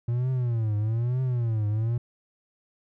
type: tone with vibrato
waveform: triangle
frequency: 116.54 Hz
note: A#2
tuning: in tune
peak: -21 dBFS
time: 0.08-1.98 s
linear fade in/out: 5 ms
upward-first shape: triangle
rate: 1.1 Hz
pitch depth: 210 cents each way
effects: none